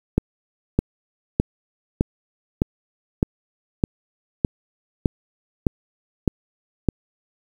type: click train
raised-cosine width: 3 ms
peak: -3 dBFS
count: 12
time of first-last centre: 0.18-6.887 s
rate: 1.64 Hz
effects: 7-bit